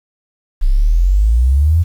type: exponential sweep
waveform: sine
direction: up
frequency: 30.76 to 87.7 Hz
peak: -8 dBFS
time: 0.61-1.84 s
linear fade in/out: 20 ms
effects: 7-bit